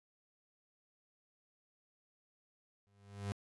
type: tone with exponential growth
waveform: 35% pulse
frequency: 100.5 Hz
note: G2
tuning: 44 cents sharp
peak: -33 dBFS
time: 2.87-3.32 s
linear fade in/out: 0 ms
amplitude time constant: 97 ms
effects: resampled to 24000 Hz